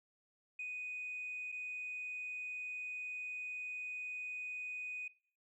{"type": "tone with dropouts", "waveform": "sine", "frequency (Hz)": 2489, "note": "D#7", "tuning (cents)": 0, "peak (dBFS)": -39, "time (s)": [0.59, 5.08], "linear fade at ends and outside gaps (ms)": 5, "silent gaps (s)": [1.519, 1.523], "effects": ["noise-tail reverb RT60 0.5 s tail -20 dB re dry", "tanh soft clip ceiling -36 dBFS"]}